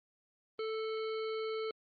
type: harmonic tone with a mistuned harmonic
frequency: 440 Hz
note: A4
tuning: in tune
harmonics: 1 / 3 / 5 / 7 / 9 / 10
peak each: -35 / -45 / -49 / -52 / -54 / -55 dBFS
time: 0.59-1.71 s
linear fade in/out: 2 ms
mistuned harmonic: 9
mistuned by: +38 cents
effects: Opus 24 kbps